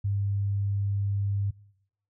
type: tone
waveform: sine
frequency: 100 Hz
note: G2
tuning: 35 cents sharp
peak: -24 dBFS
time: 0.04-1.51 s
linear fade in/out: 10 ms
effects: noise-tail reverb RT60 0.8 s tail -24 dB re dry